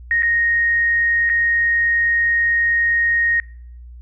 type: tone with dropouts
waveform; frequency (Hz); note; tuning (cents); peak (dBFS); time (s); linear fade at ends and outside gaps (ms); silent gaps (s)
sine; 1864.7; A#6; 0; -14; 0.11-3.4; 1; 0.223-0.231 / 1.293-1.298
effects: noise-tail reverb RT60 0.6 s tail -24 dB re dry + added 60 Hz sine -35 dBFS peak until 4.01 s